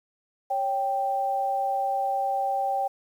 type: tone pair together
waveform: sine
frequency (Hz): 554.4 / 783.8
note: C#5 / G5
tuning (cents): 0 / 0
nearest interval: tritone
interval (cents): 600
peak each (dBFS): -31 / -24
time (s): 0.5-2.88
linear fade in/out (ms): 10
effects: 9-bit